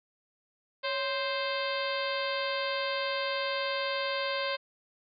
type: harmonic tone with a mistuned harmonic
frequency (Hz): 523.3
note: C5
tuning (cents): 0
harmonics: 1 / 2 / 3 / 4 / 5 / 6 / 7 / 8 / 9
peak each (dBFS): -33 / -36 / -38 / -39 / -40 / -41 / -41 / -42 / -43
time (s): 0.83-4.57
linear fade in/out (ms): 20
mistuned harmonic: 1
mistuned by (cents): +100
effects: none